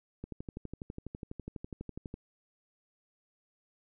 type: click train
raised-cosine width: 3 ms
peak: -27 dBFS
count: 24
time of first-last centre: 0.24-2.141 s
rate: 12.1 Hz
effects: none